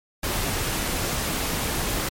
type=noise; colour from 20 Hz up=pink; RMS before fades=-26 dBFS; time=0.23-2.09 s; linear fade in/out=5 ms; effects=MP3 64 kbps